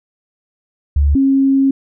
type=tone pair in turn; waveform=sine; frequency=71.8 / 271.1 Hz; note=D2 / C#4; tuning=-39 / -38 cents; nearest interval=octave + major seventh; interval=2301 cents; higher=second; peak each=-9 dBFS; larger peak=neither; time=0.96-1.15 / 1.15-1.71 s; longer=second; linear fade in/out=5 ms; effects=none